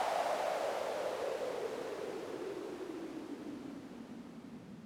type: noise with low-pass filter sweep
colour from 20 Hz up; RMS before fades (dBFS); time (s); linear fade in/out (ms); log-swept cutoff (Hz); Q
violet; -40; 0-4.85; 0; 720 to 200; 4.9
effects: none